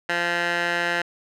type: tone with band-pass filter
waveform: 15% pulse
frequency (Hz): 172.9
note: F3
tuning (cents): -17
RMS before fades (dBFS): -24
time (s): 0.09-1.02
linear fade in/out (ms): 5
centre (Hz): 1800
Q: 1.5
effects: none